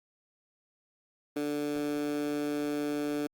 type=tone with high-pass filter; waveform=15% pulse; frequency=146.83 Hz; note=D3; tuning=in tune; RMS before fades=-32 dBFS; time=1.36-3.27 s; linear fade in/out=5 ms; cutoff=320 Hz; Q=3.3; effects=Opus 32 kbps